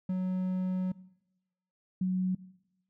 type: tone pair in turn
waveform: triangle / sine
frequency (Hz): 185 / 185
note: F#3 / F#3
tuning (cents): 0 / 0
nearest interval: unison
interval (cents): 0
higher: neither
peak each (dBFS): -26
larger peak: neither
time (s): 0.09-0.92 / 2.01-2.35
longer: first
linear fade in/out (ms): 5
effects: noise-tail reverb RT60 0.9 s tail -20 dB re dry